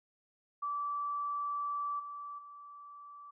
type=tone with level steps; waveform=sine; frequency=1159 Hz; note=D6; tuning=23 cents flat; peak=-33 / -41 / -48 dBFS; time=0.62-3.31 s; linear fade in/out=10 ms; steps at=1.99 / 2.38 s; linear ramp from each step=10 ms; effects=none